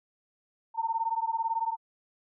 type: beating tone pair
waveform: sine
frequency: 900 / 918 Hz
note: A5 / A#5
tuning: +39 / -27 cents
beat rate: 18 Hz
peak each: -30 dBFS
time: 0.74-1.77 s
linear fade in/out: 50 ms
effects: none